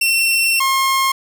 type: tone pair in turn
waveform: sawtooth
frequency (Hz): 2708 / 1071.8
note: E7 / C6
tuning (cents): +46 / +41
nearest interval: octave + major third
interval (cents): 1605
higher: first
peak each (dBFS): -10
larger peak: neither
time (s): 0.01-0.6 / 0.6-1.12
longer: first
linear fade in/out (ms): 5
effects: none